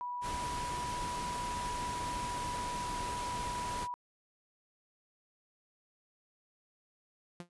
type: tone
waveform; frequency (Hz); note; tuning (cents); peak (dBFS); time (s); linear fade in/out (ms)
sine; 979; B5; -15; -36; 0.01-3.94; 0
type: noise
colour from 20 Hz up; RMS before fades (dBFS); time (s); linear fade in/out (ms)
pink; -41; 0.21-3.88; 50
type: tone with exponential decay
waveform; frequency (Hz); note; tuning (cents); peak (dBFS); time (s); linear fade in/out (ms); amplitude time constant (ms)
sawtooth; 174.61; F3; 0; -35; 7.4-7.49; 0; 19
effects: resampled to 24000 Hz